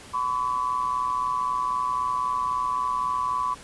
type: tone pair together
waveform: sine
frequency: 1011.2 / 1135 Hz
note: B5 / C#6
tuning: +41 / +41 cents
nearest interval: major second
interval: 200 cents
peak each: -26 dBFS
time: 0.13-3.55 s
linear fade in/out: 20 ms
effects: pink hiss -45 dBFS RMS until 3.63 s + resampled to 24000 Hz